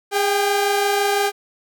sawtooth tone pair together, 407.6 / 789.3 Hz, G#4 / G5, -32 / +12 cents, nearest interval major seventh, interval 1144 cents, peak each -15 / -17 dBFS, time 0.11-1.32 s, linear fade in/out 50 ms, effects none

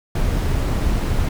brown noise, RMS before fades -19 dBFS, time 0.15-1.29 s, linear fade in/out 5 ms, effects none

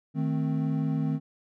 triangle chord, A diminished, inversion second, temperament equal, 155.56 / 220 / 261.6 Hz, Eb3 / A3 / C4, 0 / 0 / 0 cents, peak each -25 / -31 / -28 dBFS, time 0.14-1.2 s, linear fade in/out 50 ms, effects none

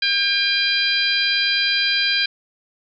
harmonic tone, 801 Hz, G5, 37 cents sharp, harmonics 2 / 3 / 4 / 5 / 6, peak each -23 / -23 / -23 / -23 / -23 dBFS, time 0.02-2.26 s, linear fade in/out 5 ms, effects none

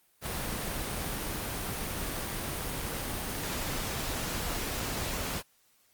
pink noise, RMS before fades -34 dBFS, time 0.21-5.43 s, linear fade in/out 50 ms, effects white hiss -67 dBFS RMS until 5.93 s + Opus 32 kbps

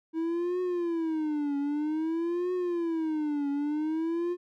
triangle tone with vibrato, 320.6 Hz, E4, 48 cents flat, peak -25 dBFS, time 0.13-4.37 s, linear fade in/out 50 ms, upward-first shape triangle, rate 0.52 Hz, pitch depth 230 cents each way, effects none

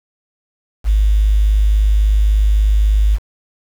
sine tone with quantisation, 51.8 Hz, G#1, 4 cents flat, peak -9 dBFS, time 0.84-3.19 s, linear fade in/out 50 ms, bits 6, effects none

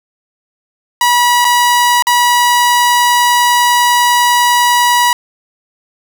sawtooth tone with dropouts, 970 Hz, B5, 31 cents flat, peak -4 dBFS, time 1.01-5.13 s, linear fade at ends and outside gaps 2 ms, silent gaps 1.446-1.45 / 2.024-2.069 s, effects none

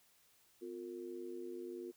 sine tone with amplitude modulation, 355.2 Hz, F4, 29 cents sharp, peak -39 dBFS, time 0.61-1.92 s, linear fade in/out 20 ms, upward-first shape sine, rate 101 Hz, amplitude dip 90%, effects white hiss -70 dBFS RMS until 1.96 s

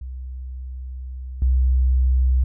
sine tone with level steps, 63.9 Hz, C2, 40 cents flat, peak -29 / -14 dBFS, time 0.01-2.44 s, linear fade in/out 5 ms, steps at 1.42 s, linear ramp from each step 2 ms, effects none

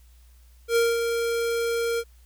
square tone with ADSR envelope, 465.2 Hz, A#4, 4 cents flat, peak -18 dBFS, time 0.68-2.04 s, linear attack 81 ms, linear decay 210 ms, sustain -6 dB, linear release 53 ms, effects added 60 Hz sine -50 dBFS peak until 2.25 s + white hiss -63 dBFS RMS until 2.25 s

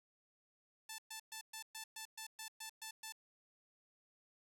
5% pulse tone bursts, 880 Hz, A5, in tune, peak -34 dBFS, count 11, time 0.89-3.124 s, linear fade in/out 5 ms, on 94 ms, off 120 ms, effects none

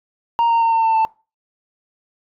sine tone with pitch steps, 932.3 / 923.2 / 914.2 / 905.2 / 896.4 / 887.6 Hz, A#5 / A#5 / A#5 / A5 / A5 / A5, 0 / -17 / -34 / +49 / +32 / +15 cents, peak -10 dBFS, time 0.39-1.05 s, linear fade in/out 0 ms, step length 110 ms, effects noise-tail reverb RT60 0.3 s tail -23 dB re dry + tanh soft clip ceiling -12 dBFS

